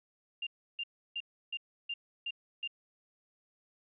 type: tone bursts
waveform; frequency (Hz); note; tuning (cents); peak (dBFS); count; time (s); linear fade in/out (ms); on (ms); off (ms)
sine; 2794; F7; 0; -34; 7; 0.42-2.676; 5; 48; 320
effects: none